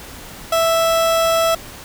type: tone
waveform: 30% pulse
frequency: 659.3 Hz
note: E5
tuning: in tune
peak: -11 dBFS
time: 0.52-1.55 s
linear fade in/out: 5 ms
effects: pink hiss -36 dBFS RMS until 1.84 s